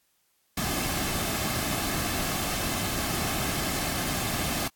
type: noise with comb filter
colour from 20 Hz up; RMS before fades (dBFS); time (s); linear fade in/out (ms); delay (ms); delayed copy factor
pink; -29; 0.57-4.68; 5; 2.1; -0.5
effects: white hiss -70 dBFS RMS until 4.75 s + AAC 64 kbps